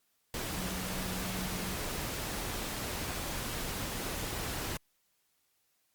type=tone in noise; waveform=sine; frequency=185 Hz; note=F#3; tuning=in tune; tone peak=-40 dBFS; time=0.56-1.75 s; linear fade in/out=2 ms; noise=pink; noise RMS=-37 dBFS; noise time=0.34-4.77 s; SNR=-6 dB; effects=white hiss -75 dBFS RMS until 5.94 s + Opus 48 kbps